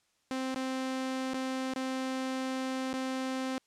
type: tone with dropouts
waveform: sawtooth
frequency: 261.4 Hz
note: C4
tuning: 1 cent flat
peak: -28 dBFS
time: 0.31-3.58 s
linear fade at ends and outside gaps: 0 ms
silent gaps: 0.545-0.56 / 1.335-1.342 / 1.737-1.761 / 2.93-2.938 s
effects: white hiss -73 dBFS RMS until 3.66 s + low-pass 8000 Hz 12 dB/octave